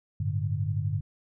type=chord; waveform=sine; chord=G suspended second; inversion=none; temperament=equal; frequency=98 / 110 / 146.83 Hz; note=G2 / A2 / D3; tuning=0 / 0 / 0 cents; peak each=-29 / -31 / -31 dBFS; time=0.2-1.01 s; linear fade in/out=5 ms; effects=none